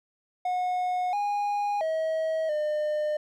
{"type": "tone with pitch steps", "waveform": "triangle", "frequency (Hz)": [727, 820, 639, 604], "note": ["F#5", "G#5", "D#5", "D5"], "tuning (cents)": [-31, -22, 46, 48], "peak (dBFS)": -23, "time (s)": [0.45, 3.17], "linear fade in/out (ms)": 5, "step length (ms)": 680, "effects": []}